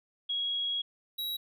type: tone pair in turn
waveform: sine / square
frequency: 3312 / 3866 Hz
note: G#7 / B7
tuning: -5 / -38 cents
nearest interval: minor third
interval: 267 cents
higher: second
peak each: -29 / -33 dBFS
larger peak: first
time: 0.29-0.82 / 1.18-1.37 s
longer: first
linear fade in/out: 10 ms
effects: none